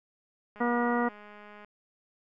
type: click train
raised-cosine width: 0.5 ms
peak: -35 dBFS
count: 227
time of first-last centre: 0.56-1.647 s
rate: 208 Hz
type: harmonic tone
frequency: 239.9 Hz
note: A#3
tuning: 50 cents sharp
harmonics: 1 / 2 / 3 / 4 / 5 / 6 / 8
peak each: -28 / -31 / -33 / -34 / -35 / -36 / -37 dBFS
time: 0.6-1.09 s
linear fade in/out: 10 ms
effects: none